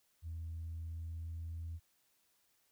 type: tone with pitch glide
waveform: sine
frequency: 82.1 to 82.81 Hz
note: E2 to E2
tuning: -6 to +8 cents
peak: -39 dBFS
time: 0.22-1.8 s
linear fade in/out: 50 ms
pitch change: +14 cents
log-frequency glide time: 0.87-1.66 s
effects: tanh soft clip ceiling -37 dBFS + white hiss -75 dBFS RMS until 2.71 s

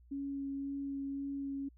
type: tone with vibrato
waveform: sine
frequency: 277.2 Hz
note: C#4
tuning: in tune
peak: -36 dBFS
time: 0.11-1.69 s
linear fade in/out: 10 ms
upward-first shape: sine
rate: 1.9 Hz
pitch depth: 10 cents each way
effects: added 60 Hz sine -58 dBFS peak until 1.77 s

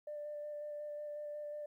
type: tone with vibrato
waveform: sine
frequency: 593 Hz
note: D5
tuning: 17 cents sharp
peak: -40 dBFS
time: 0.07-1.66 s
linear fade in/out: 5 ms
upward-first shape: square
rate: 5.5 Hz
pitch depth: 10 cents each way
effects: tanh soft clip ceiling -36 dBFS + 13-bit

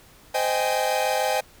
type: chord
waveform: 45% pulse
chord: Ab major seventh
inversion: first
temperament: equal with one note detuned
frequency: 515.7 / 622.3 / 784 / 830.6 Hz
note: C5 / Eb5 / G5 / Ab5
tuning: -25 / 0 / 0 / 0 cents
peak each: -27 dBFS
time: 0.34-1.41 s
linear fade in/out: 10 ms
effects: pink hiss -52 dBFS RMS until 1.6 s

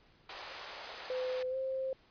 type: high-pass noise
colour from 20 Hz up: pink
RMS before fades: -45 dBFS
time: 0.29-1.43 s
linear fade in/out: 5 ms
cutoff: 500 Hz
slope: 24 dB/octave
type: tone with pitch glide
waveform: sine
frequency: 510 to 527.4 Hz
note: C5 to C5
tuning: -44 to +14 cents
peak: -33 dBFS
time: 1.1-1.93 s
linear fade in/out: 2 ms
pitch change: +58 cents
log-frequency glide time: 1.49-1.56 s
effects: pink hiss -65 dBFS RMS until 2.1 s + resampled to 11025 Hz

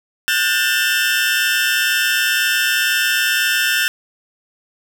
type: tone cluster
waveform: 30% pulse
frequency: 1450 / 1572 / 1778 / 2667 Hz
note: F#6 / G6 / A6 / E7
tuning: -35 / +4 / +18 / +20 cents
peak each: -18 dBFS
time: 0.28-3.88 s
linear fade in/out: 0 ms
effects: none

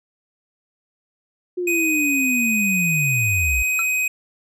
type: linear sweep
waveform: sine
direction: down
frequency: 363.8 to 55 Hz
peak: -21 dBFS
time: 1.57-3.63 s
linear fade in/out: 10 ms
type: tone with pitch glide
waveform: square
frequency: 2500 to 2514 Hz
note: D#7 to D#7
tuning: +8 to +17 cents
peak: -19 dBFS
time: 1.67-4.08 s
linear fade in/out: 5 ms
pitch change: +9 cents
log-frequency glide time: 3.34-3.57 s
type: tone with exponential decay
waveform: triangle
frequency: 1345 Hz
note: E6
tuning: 34 cents sharp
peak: -19 dBFS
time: 3.79-3.87 s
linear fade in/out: 1 ms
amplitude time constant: 16 ms
effects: none

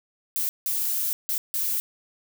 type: noise bursts at uneven times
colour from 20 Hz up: violet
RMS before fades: -26 dBFS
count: 4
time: 0.36-0.49 / 0.66-1.13 / 1.29-1.38 / 1.54-1.8 s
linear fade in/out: 0 ms
effects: none

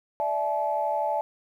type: chord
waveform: sine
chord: D suspended second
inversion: none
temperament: equal with one note detuned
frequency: 587.3 / 659.3 / 859.9 Hz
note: D5 / E5 / A5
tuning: 0 / 0 / -40 cents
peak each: -29 / -29 / -26 dBFS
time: 0.2-1.21 s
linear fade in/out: 0 ms
effects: tanh soft clip ceiling -14 dBFS + 10-bit

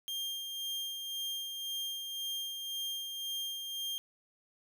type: tone with tremolo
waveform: 40% pulse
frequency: 3200 Hz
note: G7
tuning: 35 cents sharp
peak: -34 dBFS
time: 0.08-3.98 s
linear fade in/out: 0 ms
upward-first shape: sine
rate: 1.9 Hz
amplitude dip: 40%
effects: none

